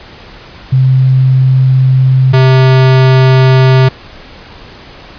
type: tone pair in turn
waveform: sine / square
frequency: 130.8 / 130.8 Hz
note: C3 / C3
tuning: 0 / 0 cents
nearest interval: unison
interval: 0 cents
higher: neither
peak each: -4 dBFS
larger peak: neither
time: 0.72-2.33 / 2.33-3.89 s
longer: first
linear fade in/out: 10 ms
effects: pink hiss -33 dBFS RMS until 5.18 s + resampled to 11025 Hz